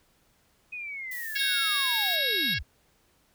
sine linear sweep, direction down, 2523 to 38.89 Hz, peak -34 dBFS, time 0.72-2.63 s, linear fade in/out 10 ms
violet noise, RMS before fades -40 dBFS, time 1.11-2.16 s, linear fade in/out 5 ms
harmonic tone, 550 Hz, C#5, 14 cents flat, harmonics 3 / 4 / 5 / 6 / 7 / 8 / 9 / 10, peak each -31 / -33 / -35 / -37 / -38 / -39 / -40 / -41 dBFS, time 1.35-2.59 s, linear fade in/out 10 ms
square tone with pitch glide, 3729 to 3801 Hz, A#7 to A#7, 0 to +33 cents, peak -28 dBFS, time 1.39-2.54 s, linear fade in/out 5 ms, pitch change +33 cents, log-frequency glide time 1.8-2.12 s
effects pink hiss -66 dBFS RMS until 3.34 s

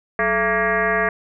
sine tone with frequency modulation, 1160 Hz, D6, 22 cents flat, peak -16 dBFS, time 0.19-1.09 s, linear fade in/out 2 ms, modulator 243 Hz, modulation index 3.5, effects none

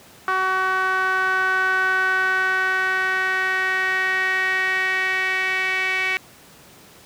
sawtooth tone with band-pass filter sweep, 376.2 Hz, F#4, 29 cents sharp, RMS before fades -21 dBFS, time 0.28-6.17 s, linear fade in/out 0 ms, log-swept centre 1300 to 2200 Hz, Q 5.1, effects pink hiss -47 dBFS RMS until 7.05 s + high-pass 100 Hz 12 dB/octave

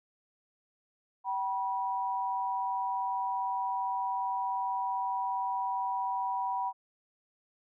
sine tone pair together, 769 / 973.6 Hz, G5 / B5, -33 / -25 cents, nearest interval major third, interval 408 cents, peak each -34 / -31 dBFS, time 1.24-6.73 s, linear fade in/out 50 ms, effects none

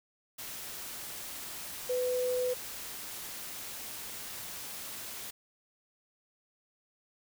sine tone in noise, 501 Hz, B4, 25 cents sharp, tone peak -28 dBFS, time 1.89-2.54 s, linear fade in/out 10 ms, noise white, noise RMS -42 dBFS, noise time 0.38-5.31 s, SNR +11 dB, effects none

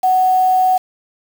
sine tone with quantisation, 744 Hz, F#5, 9 cents sharp, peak -10 dBFS, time 0.03-0.78 s, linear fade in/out 10 ms, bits 5, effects none

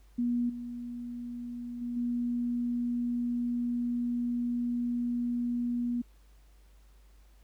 sine tone with level steps, 240.9 Hz, B3, 43 cents flat, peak -26 / -36 / -32 / -28 dBFS, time 0.18-6.02 s, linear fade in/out 10 ms, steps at 0.49 / 1.81 / 1.96 s, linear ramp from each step 10 ms, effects added 50 Hz sine -55 dBFS peak until 7.43 s + pink hiss -68 dBFS RMS until 7.43 s

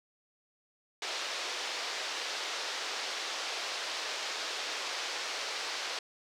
white band-pass noise, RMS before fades -37 dBFS, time 1.02-5.99 s, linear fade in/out 2 ms, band 390 to 5400 Hz, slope 24 dB/octave, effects none

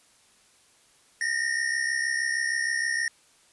square tone pair together, 1820 / 1886.4 Hz, A#6 / A#6, -42 / +20 cents, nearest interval minor second, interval 62 cents, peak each -28 / -29 dBFS, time 1.21-3.08 s, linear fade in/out 2 ms, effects white hiss -60 dBFS RMS until 3.52 s + resampled to 24000 Hz

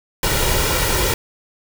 pink noise with comb filter, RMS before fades -18 dBFS, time 0.23-1.14 s, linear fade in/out 2 ms, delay 2.1 ms, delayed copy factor +0.55, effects none

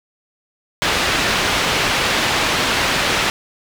white low-pass noise, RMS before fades -18 dBFS, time 0.82-3.3 s, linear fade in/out 0 ms, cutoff 3300 Hz, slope 12 dB/octave, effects none

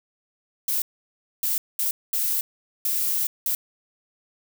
violet noise bursts at uneven times, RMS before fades -24 dBFS, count 6, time 0.68-0.82 / 1.43-1.58 / 1.79-1.91 / 2.13-2.41 / 2.85-3.27 / 3.46-3.55 s, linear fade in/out 2 ms, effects none

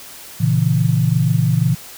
sine chord, A# diminished, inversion none, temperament equal, 116.54 / 138.59 / 164.81 Hz, A#2 / C#3 / E3, 0 / 0 / 0 cents, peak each -17 dBFS, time 0.4-1.75 s, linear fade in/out 10 ms, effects white hiss -37 dBFS RMS until 1.97 s

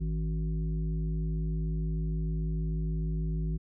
harmonic tone with a mistuned harmonic, 53.3 Hz, G#1, 46 cents sharp, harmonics 1 / 3 / 5 / 7, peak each -30 / -32 / -47 / -47 dBFS, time 0-3.58 s, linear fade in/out 20 ms, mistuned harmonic 5, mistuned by +61 cents, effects none

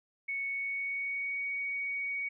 sine tone with pitch glide, 2217 to 2243 Hz, C#7 to C#7, 0 to +20 cents, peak -32 dBFS, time 0.28-2.29 s, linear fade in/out 10 ms, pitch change +20 cents, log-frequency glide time 0.45-1.42 s, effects none

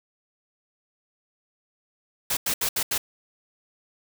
white noise bursts at uneven times, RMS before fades -25 dBFS, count 5, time 2.3-2.37 / 2.46-2.54 / 2.61-2.69 / 2.76-2.83 / 2.91-2.98 s, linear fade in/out 5 ms, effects none

